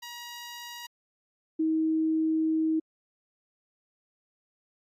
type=tone pair in turn; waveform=10% pulse / sine; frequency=955 / 317.8 Hz; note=A#5 / D#4; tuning=+42 / +37 cents; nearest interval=octave + perfect fifth; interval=1905 cents; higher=first; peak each=-31 / -23 dBFS; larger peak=second; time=0.02-0.87 / 1.59-2.8 s; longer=second; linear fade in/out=10 ms; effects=AAC 48 kbps